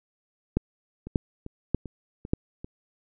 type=two click trains; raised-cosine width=3 ms; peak=-9 / -24 dBFS; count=4 / 5; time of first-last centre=0.57-2.335 / 1.07-2.645 s; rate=1.7 / 2.54 Hz; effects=none